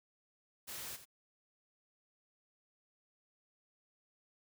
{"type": "noise with echo", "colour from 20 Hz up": "white", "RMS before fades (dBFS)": -45, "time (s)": [0.67, 0.97], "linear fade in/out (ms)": 20, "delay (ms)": 86, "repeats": 1, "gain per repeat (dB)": -11, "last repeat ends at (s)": 1.056, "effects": []}